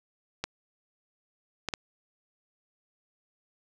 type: clicks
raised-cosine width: 0.2 ms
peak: -13 dBFS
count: 3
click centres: 0.44 / 1.687 / 1.738 s
effects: none